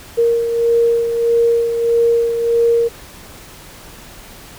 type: beating tone pair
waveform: sine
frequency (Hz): 466.2 / 467.8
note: A#4 / A#4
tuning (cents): 0 / +6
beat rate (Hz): 1.6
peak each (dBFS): -12 / -21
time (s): 0.17-2.89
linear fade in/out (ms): 20
effects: pink hiss -38 dBFS RMS until 4.58 s